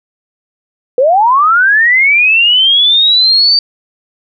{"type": "linear sweep", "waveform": "sine", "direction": "up", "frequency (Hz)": [481.4, 4638], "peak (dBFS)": -5, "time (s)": [0.98, 3.59], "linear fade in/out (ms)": 2, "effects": []}